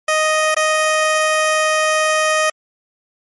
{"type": "tone with dropouts", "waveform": "15% pulse", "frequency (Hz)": 622.3, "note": "D#5", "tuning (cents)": 0, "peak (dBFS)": -7, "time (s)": [0.08, 2.5], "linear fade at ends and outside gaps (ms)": 5, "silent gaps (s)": [0.546, 0.565], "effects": ["MP3 48 kbps"]}